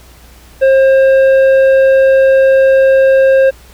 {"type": "tone with tanh clipping", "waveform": "sine", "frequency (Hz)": 534, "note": "C5", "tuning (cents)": 35, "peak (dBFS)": -6, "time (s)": [0.61, 3.51], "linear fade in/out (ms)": 20, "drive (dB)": 8, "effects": ["added 60 Hz sine -39 dBFS peak until 3.73 s", "pink hiss -42 dBFS RMS until 3.73 s"]}